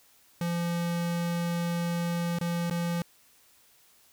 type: tone with dropouts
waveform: square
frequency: 171.4 Hz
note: F3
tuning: 32 cents flat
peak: -28 dBFS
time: 0.41-3.02 s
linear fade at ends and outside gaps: 2 ms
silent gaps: 2.387-2.411 / 2.699-2.709 s
effects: white hiss -61 dBFS RMS until 4.12 s